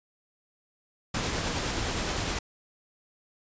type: noise with tremolo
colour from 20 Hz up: pink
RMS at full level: -29 dBFS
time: 1.14-2.39 s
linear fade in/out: 5 ms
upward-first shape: triangle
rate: 9.7 Hz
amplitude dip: 25%
effects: resampled to 16000 Hz